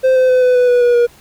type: tone with pitch steps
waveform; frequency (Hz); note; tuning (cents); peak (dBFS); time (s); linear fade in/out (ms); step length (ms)
triangle; 520 / 513.7 / 507.5 / 501.4 / 495.4 / 489.4 / 483.5 / 477.7; C5 / C5 / B4 / B4 / B4 / B4 / B4 / A#4; -11 / -32 / +47 / +26 / +5 / -16 / -37 / +42; -6; 0.03-1.07; 20; 130
effects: pink hiss -45 dBFS RMS until 1.2 s